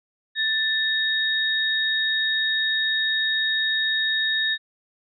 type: tone pair together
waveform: sine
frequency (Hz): 1768 / 3746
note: A6 / A#7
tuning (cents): +8 / +8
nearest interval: octave + minor second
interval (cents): 1300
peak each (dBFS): -23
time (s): 0.35-4.58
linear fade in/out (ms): 50
effects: none